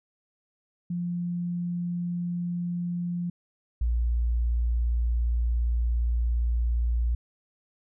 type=tone pair in turn; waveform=sine; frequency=174.61 / 58.67 Hz; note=F3 / A#1; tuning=0 / +12 cents; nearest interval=octave + perfect fifth; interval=1888 cents; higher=first; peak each=-27 / -22 dBFS; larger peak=second; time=0.9-3.3 / 3.81-7.15 s; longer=second; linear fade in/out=5 ms; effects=none